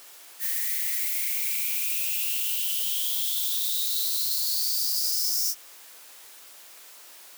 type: noise with high-pass filter sweep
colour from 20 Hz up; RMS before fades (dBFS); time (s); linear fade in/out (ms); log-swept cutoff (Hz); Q
violet; -27; 0.39-5.55; 50; 1800 to 5500; 9.6
effects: white hiss -48 dBFS RMS until 7.37 s + high-pass 400 Hz 12 dB/octave